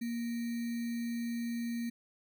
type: tone with sample-and-hold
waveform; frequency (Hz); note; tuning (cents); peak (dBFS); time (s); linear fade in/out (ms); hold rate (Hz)
sine; 234.7; A#3; +12; -33; 0.01-1.9; 10; 2100
effects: none